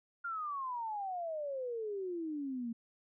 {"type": "exponential sweep", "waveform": "sine", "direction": "down", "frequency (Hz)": [1416, 225.8], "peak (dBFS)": -36, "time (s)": [0.24, 2.73], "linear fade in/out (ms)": 10, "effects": []}